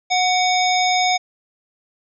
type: harmonic tone with a mistuned harmonic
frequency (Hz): 732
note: F#5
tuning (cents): -19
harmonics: 1 / 3 / 5 / 7 / 9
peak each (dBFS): -17 / -22 / -24 / -25 / -27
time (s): 0.1-1.18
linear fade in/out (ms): 20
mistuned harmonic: 3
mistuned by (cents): +40
effects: none